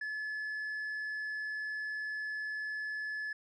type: tone with tanh clipping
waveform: triangle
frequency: 1719 Hz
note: A6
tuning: 41 cents flat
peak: -36 dBFS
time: 0.01-3.33 s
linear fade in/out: 5 ms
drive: 7 dB
effects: none